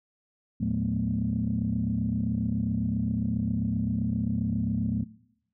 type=tone cluster; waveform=sine; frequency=78.9 / 113.2 / 181.7 / 217.1 / 244.6 Hz; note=D#2 / A2 / F#3 / A3 / B3; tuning=+25 / +50 / -31 / -23 / -16 cents; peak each=-35 / -31 / -30 / -28 / -32 dBFS; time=0.6-5.04 s; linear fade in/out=10 ms; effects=noise-tail reverb RT60 0.8 s tail -21 dB re dry + tanh soft clip ceiling -16 dBFS